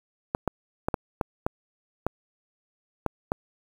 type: clicks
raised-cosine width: 1 ms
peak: -10 dBFS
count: 9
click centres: 0.349 / 0.477 / 0.885 / 0.942 / 1.212 / 1.465 / 2.066 / 3.063 / 3.319 s
effects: 7-bit